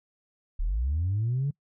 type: linear sweep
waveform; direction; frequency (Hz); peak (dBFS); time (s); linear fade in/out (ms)
sine; up; 32.7 to 146.1; -23; 0.59-1.51; 10
effects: noise-tail reverb RT60 0.1 s tail -25 dB re dry + tanh soft clip ceiling -21 dBFS